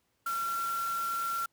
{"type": "tone in noise", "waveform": "sine", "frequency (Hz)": 1365, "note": "F6", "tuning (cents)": -40, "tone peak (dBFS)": -30, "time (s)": [0.26, 1.46], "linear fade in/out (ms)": 5, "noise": "white", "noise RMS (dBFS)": -43, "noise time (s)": [0.26, 1.46], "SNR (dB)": 10, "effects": ["pink hiss -75 dBFS RMS until 1.52 s", "high-pass 80 Hz 12 dB/octave"]}